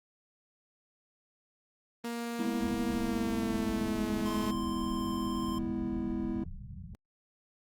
sawtooth tone with pitch glide, 234.8 to 214.1 Hz, A#3 to A3, +13 to -47 cents, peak -30 dBFS, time 2.04-4.51 s, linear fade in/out 5 ms, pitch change -160 cents, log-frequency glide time 2.92-4.07 s
triangle chord, E major, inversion first, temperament just, 206 / 247.2 / 329.6 Hz, G#3 / B3 / E4, -14 / +2 / 0 cents, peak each -34 dBFS, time 2.39-6.44 s, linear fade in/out 5 ms
pink low-pass noise, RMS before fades -43 dBFS, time 2.61-6.95 s, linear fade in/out 0 ms, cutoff 200 Hz, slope 96 dB/octave
square tone with vibrato, 1046.5 Hz, C6, in tune, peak -39 dBFS, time 4.25-5.59 s, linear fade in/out 10 ms, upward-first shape sine, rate 19 Hz, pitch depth 11 cents each way
effects Opus 24 kbps

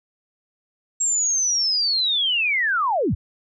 sine linear sweep, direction down, 7600 to 46.86 Hz, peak -18 dBFS, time 1-3.15 s, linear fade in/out 10 ms, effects none

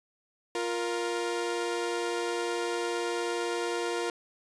sawtooth tone pair together, 349.6 / 469.1 Hz, F4 / A#4, +2 / +11 cents, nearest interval perfect fourth, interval 509 cents, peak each -28 dBFS, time 0.55-4.1 s, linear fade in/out 2 ms, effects resampled to 22050 Hz

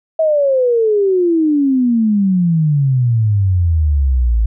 sine exponential sweep, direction down, 650 to 53.6 Hz, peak -10 dBFS, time 0.19-4.46 s, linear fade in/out 5 ms, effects none

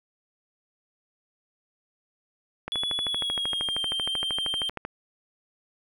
click train, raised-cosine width 0.5 ms, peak -17 dBFS, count 29, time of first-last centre 2.68-4.851 s, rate 12.9 Hz
triangle tone with pitch glide, 3402 to 3156 Hz, G#7 to G7, +41 to +11 cents, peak -25 dBFS, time 2.72-4.69 s, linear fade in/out 0 ms, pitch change -130 cents, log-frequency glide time 3.05-3.85 s
effects none

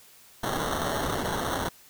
violet noise with sample-and-hold, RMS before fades -29 dBFS, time 0.43-1.69 s, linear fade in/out 5 ms, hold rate 2450 Hz, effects white hiss -54 dBFS RMS until 1.89 s

